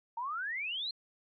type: exponential sweep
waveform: sine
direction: up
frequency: 897 to 4267 Hz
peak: -34 dBFS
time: 0.17-0.91 s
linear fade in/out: 5 ms
effects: AAC 64 kbps